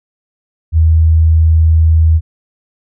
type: tone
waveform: sine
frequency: 80.4 Hz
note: E2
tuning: 43 cents flat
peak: -5 dBFS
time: 0.72-2.21 s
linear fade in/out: 50 ms
effects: none